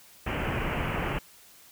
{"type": "low-pass noise", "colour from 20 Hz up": "pink", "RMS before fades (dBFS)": -30, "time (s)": [0.26, 1.19], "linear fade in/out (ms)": 10, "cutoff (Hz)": 3000, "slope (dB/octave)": 96, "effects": ["white hiss -54 dBFS RMS until 1.71 s"]}